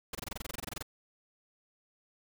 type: noise bursts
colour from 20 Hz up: pink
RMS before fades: -38 dBFS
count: 16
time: 0.13-0.826 s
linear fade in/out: 5 ms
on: 21 ms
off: 24 ms
effects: none